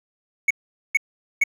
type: tone bursts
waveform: triangle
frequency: 2217 Hz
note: C#7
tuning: in tune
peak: -12 dBFS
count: 3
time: 0.48-1.438 s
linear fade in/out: 5 ms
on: 26 ms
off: 440 ms
effects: none